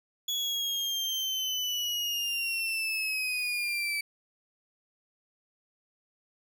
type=linear sweep; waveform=35% pulse; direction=down; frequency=3387 to 2300 Hz; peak=-27 dBFS; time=0.28-4.01 s; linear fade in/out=5 ms; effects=none